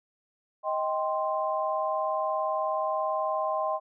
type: chord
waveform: sine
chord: C minor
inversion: first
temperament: just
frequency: 627.9 / 784.9 / 1046.5 Hz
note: Eb5 / G5 / C6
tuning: +16 / +2 / 0 cents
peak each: -29 / -32 / -30 dBFS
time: 0.63-3.8 s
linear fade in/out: 50 ms
effects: none